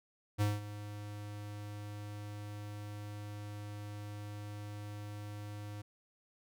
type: tone with ADSR envelope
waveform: square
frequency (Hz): 103.83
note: G#2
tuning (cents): 0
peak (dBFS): -28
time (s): 0.38-5.82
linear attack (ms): 32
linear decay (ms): 190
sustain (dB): -15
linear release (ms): 9
effects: none